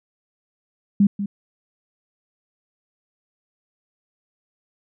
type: tone with echo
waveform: sine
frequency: 201.3 Hz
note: G3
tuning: 46 cents sharp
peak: -11 dBFS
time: 1-1.07 s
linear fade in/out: 5 ms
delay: 190 ms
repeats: 1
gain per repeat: -11 dB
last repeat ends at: 1.26 s
effects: none